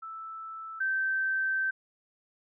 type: tone pair in turn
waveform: sine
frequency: 1318.5 / 1552.4 Hz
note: E6 / G6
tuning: 0 / -17 cents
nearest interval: minor third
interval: 283 cents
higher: second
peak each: -38 / -26 dBFS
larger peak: second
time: 0.02-0.8 / 0.8-1.71 s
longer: second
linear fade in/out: 10 ms
effects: none